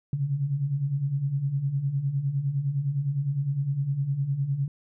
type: beating tone pair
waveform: sine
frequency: 132.4 / 142.2 Hz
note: C3 / C#3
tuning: +21 / +45 cents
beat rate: 9.8 Hz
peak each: -31 / -25 dBFS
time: 0.13-4.68 s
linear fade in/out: 2 ms
effects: none